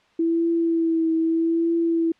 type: tone with vibrato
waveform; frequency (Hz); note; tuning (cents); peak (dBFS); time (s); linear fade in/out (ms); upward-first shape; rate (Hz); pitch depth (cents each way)
sine; 329.6; E4; 0; -18; 0.19-2.12; 5; triangle; 0.8; 33
effects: white hiss -59 dBFS RMS until 2.19 s + low-pass 3000 Hz 12 dB/octave